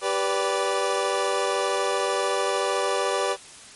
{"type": "chord", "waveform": "25% pulse", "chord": "G major", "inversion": "none", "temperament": "equal with one note detuned", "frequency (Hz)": [392, 493.9, 581.3], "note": ["G4", "B4", "D5"], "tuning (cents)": [0, 0, -18], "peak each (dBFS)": -23, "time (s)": [0.01, 3.37], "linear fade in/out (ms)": 50, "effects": ["white hiss -45 dBFS RMS until 3.75 s", "MP3 48 kbps"]}